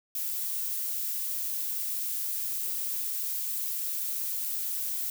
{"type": "noise", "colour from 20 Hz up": "violet", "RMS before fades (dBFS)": -32, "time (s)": [0.15, 5.1], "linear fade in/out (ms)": 2, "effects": []}